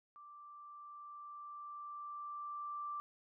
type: tone with level ramp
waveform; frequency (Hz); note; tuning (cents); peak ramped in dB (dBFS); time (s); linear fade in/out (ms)
sine; 1174.7; D6; 0; -53 to -39; 0.16-3; 0
effects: none